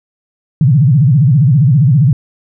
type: tone with vibrato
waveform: sine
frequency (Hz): 138.2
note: C#3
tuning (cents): -5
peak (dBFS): -5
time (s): 0.61-2.13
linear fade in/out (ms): 2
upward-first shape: sine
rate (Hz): 15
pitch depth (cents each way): 280
effects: none